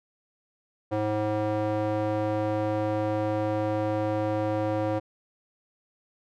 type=tone with band-pass filter; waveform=square; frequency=106.7 Hz; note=G#2; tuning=47 cents sharp; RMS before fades=-27 dBFS; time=0.91-5 s; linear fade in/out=20 ms; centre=540 Hz; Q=1.5; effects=none